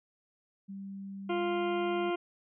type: tone with pitch glide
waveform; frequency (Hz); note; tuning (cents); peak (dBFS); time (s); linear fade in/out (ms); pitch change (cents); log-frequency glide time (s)
sine; 196 to 200.6; G3 to G3; 0 to +40; -39; 0.68-2.11; 20; +40; 1.26-1.43
type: harmonic tone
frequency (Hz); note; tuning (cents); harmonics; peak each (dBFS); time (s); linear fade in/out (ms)
349.3; F4; 0; 1 / 2 / 3 / 4 / 6 / 7 / 8 / 9; -30 / -36 / -40 / -42 / -46 / -47 / -48 / -49; 1.29-2.16; 10
effects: none